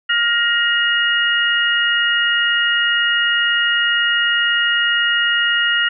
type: tone cluster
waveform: sine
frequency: 1413 / 1881 / 2863 Hz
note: F6 / A#6 / F7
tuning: +20 / +15 / +42 cents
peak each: -18 dBFS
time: 0.09-5.89 s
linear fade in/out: 10 ms
effects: none